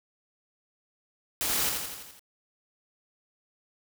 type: noise with echo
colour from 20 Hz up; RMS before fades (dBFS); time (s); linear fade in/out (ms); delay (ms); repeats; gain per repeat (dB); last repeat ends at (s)
white; -29; 1.41-1.69; 0; 84; 6; -4; 2.194
effects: none